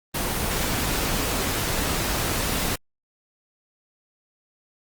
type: noise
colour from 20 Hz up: pink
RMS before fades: -25 dBFS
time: 0.14-2.76 s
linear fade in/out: 10 ms
effects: Opus 24 kbps